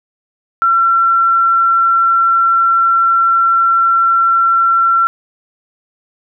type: tone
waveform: sine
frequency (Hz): 1356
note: E6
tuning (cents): +49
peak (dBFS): -8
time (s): 0.62-5.07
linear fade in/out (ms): 0
effects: none